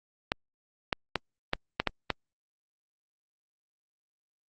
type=clicks; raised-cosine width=0.3 ms; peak=-9 dBFS; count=7; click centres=0.319 / 0.928 / 1.157 / 1.534 / 1.8 / 1.873 / 2.103 s; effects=Opus 48 kbps